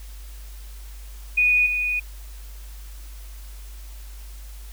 sine tone with level steps, 2472 Hz, D#7, 12 cents flat, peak -15 / -21 dBFS, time 1.37-2 s, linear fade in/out 10 ms, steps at 1.66 s, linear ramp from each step 5 ms, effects added 50 Hz sine -36 dBFS peak until 4.72 s + white hiss -49 dBFS RMS until 4.72 s

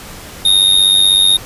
square tone with amplitude modulation, 3705 Hz, A#7, 11 cents flat, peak -5 dBFS, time 0.45-1.37 s, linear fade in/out 5 ms, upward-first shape sine, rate 96.1 Hz, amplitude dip 70%, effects pink hiss -32 dBFS RMS until 1.45 s + resampled to 32000 Hz

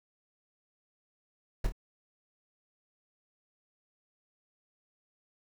brown noise with echo, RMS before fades -26 dBFS, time 1.64-1.67 s, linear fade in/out 5 ms, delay 26 ms, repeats 2, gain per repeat -7 dB, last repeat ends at 1.722 s, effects none

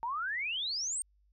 sine exponential sweep, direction up, 891 to 8870 Hz, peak -32 dBFS, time 0.03-1.02 s, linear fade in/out 0 ms, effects added 50 Hz sine -65 dBFS peak until 1.32 s

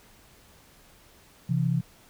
sine tone pair together, 132.94 / 167.5 Hz, C3 / E3, +28 / +28 cents, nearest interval major third, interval 400 cents, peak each -25 dBFS, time 1.49-1.81 s, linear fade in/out 10 ms, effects pink hiss -56 dBFS RMS until 2.09 s

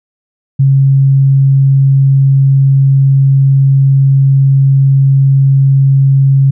sine tone, 136.3 Hz, C#3, 29 cents flat, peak -4 dBFS, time 0.59-6.51 s, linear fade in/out 10 ms, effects none

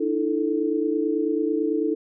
sine chord, D suspended second, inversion none, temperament equal with one note detuned, 300.5 / 329.6 / 440 Hz, D4 / E4 / A4, +40 / 0 / 0 cents, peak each -25 dBFS, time 0-1.95 s, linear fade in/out 10 ms, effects none

